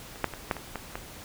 clicks, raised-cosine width 0.5 ms, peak -30 / -9 / -22 / -10 / -22 / -18 / -18 dBFS, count 7, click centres 0.158 / 0.243 / 0.337 / 0.512 / 0.567 / 0.757 / 0.955 s, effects pink hiss -45 dBFS RMS until 1.24 s

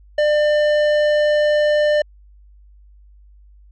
sine tone with tanh clipping, 598 Hz, D5, 31 cents sharp, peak -15 dBFS, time 0.18-2.02 s, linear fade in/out 5 ms, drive 13 dB, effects added 50 Hz sine -44 dBFS peak until 3.71 s

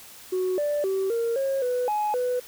sine tone with pitch steps, 369.7 / 587 / 384.6 / 464.1 / 542 / 495.7 / 842 / 496.8 Hz, F#4 / D5 / G4 / A#4 / C#5 / B4 / G#5 / B4, -1 / -1 / -33 / -8 / -39 / +6 / +24 / +10 cents, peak -21 dBFS, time 0.32-2.4 s, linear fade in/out 10 ms, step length 260 ms, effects tanh soft clip ceiling -20 dBFS + white hiss -46 dBFS RMS until 2.47 s

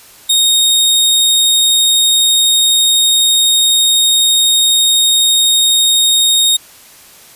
sawtooth tone, 3722 Hz, A#7, 3 cents flat, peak -5 dBFS, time 0.29-6.57 s, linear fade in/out 10 ms, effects white hiss -40 dBFS RMS until 7.35 s + resampled to 32000 Hz

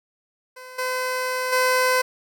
15% pulse tone with level steps, 510 Hz, C5, 44 cents flat, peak -32 / -17 / -11 dBFS, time 0.56-2.02 s, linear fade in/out 10 ms, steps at 0.78 / 1.52 s, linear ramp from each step 10 ms, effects none

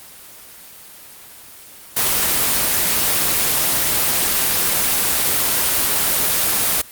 white noise, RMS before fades -17 dBFS, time 1.96-6.82 s, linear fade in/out 10 ms, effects white hiss -40 dBFS RMS until 6.91 s + Opus 24 kbps

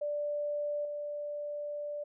sine tone with level steps, 587.3 Hz, D5, in tune, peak -31 / -35 dBFS, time 0.01-2.04 s, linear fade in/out 10 ms, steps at 0.85 s, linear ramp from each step 2 ms, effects none

